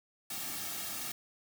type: noise with comb filter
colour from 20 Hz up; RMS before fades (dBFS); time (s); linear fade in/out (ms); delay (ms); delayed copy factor
white; -39; 0.3-1.12; 5; 2; -0.7
effects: none